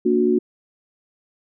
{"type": "chord", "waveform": "sine", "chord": "Bb augmented", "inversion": "none", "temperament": "just", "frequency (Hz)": [233.1, 291.4, 364.2], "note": ["Bb3", "D4", "F#4"], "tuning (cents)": [0, -13, -27], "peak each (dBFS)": [-20, -22, -17], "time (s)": [0.05, 0.39], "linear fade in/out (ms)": 10, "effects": []}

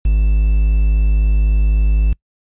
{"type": "tone with quantisation", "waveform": "triangle", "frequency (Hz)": 51.91, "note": "G#1", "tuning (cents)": 0, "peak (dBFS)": -8, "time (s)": [0.05, 2.13], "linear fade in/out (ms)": 5, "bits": 6, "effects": ["noise-tail reverb RT60 0.1 s tail -25 dB re dry", "resampled to 8000 Hz"]}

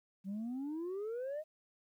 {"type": "exponential sweep", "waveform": "sine", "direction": "up", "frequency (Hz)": [187, 636], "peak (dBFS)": -35, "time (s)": [0.24, 1.44], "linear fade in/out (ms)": 50, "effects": ["tanh soft clip ceiling -36 dBFS", "12-bit"]}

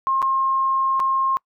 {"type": "tone with dropouts", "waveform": "sine", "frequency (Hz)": 1068, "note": "C6", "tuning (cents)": 35, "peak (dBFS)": -17, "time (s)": [0.07, 1.37], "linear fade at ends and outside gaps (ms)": 0, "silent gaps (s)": [[0.219, 0.226], [0.996, 1.001]], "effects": ["noise-tail reverb RT60 0.1 s tail -26 dB re dry"]}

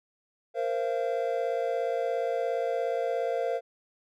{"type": "chord", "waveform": "triangle", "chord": "Bb suspended second", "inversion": "none", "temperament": "equal with one note detuned", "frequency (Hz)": [466.2, 523.3, 682.5], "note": ["Bb4", "C5", "F5"], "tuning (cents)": [0, 0, -40], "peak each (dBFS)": -29, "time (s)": [0.54, 3.61], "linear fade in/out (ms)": 50, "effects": []}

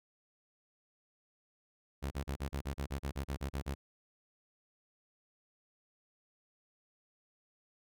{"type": "tone bursts", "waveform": "sawtooth", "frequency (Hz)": 69.3, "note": "C#2", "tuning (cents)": 0, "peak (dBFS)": -31, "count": 14, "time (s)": [2.02, 3.75], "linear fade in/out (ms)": 20, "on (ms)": 92, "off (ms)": 34, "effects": []}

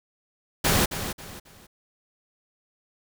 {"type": "noise with echo", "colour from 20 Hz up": "pink", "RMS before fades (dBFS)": -21, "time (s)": [0.64, 0.86], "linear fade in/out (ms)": 10, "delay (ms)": 270, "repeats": 3, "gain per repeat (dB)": -10, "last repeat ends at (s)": 1.67, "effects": []}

